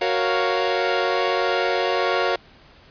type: chord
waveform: sawtooth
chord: Gb major seventh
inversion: none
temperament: equal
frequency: 370 / 466.2 / 554.4 / 698.5 Hz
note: Gb4 / Bb4 / Db5 / F5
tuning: 0 / 0 / 0 / 0 cents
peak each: -21 dBFS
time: 0.01-2.36 s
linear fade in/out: 5 ms
effects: pink hiss -50 dBFS RMS until 2.9 s + resampled to 11025 Hz